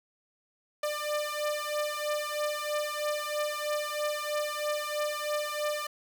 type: beating tone pair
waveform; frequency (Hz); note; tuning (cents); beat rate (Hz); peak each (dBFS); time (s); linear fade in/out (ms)
sawtooth; 595 / 598.1; D5 / D5; +22 / +31; 3.1; -29; 0.83-5.87; 5
effects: none